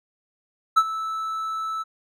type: tone with ADSR envelope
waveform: triangle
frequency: 1312 Hz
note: E6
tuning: 9 cents flat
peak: -9 dBFS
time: 0.76-1.84 s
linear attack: 17 ms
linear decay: 52 ms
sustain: -15 dB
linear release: 25 ms
effects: none